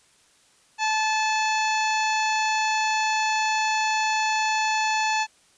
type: harmonic tone with a mistuned harmonic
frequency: 869 Hz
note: A5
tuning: 22 cents flat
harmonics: 1 / 2 / 3 / 4 / 5 / 6 / 7 / 8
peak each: -23 / -29 / -28 / -37 / -33 / -42 / -38 / -37 dBFS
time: 0.78-5.27 s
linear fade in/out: 50 ms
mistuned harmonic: 6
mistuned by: +35 cents
effects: white hiss -59 dBFS RMS until 5.57 s + resampled to 22050 Hz